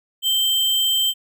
sine tone with sample-and-hold, 3127 Hz, G7, 5 cents flat, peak -16 dBFS, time 0.22-1.14 s, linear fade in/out 50 ms, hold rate 11025 Hz, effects none

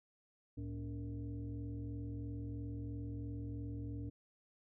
sine tone with frequency modulation, 110 Hz, A2, in tune, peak -40 dBFS, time 0.57-4.1 s, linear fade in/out 10 ms, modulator 177 Hz, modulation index 1.1, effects none

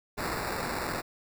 white noise with sample-and-hold, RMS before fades -33 dBFS, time 0.17-1.02 s, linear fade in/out 20 ms, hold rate 3150 Hz, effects none

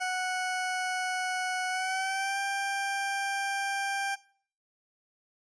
20% pulse tone with pitch glide, 738 to 791 Hz, F#5 to G5, -5 to +15 cents, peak -24 dBFS, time 0-4.16 s, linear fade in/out 20 ms, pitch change +120 cents, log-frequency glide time 1.69-2.38 s, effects noise-tail reverb RT60 0.5 s tail -21 dB re dry + resampled to 22050 Hz

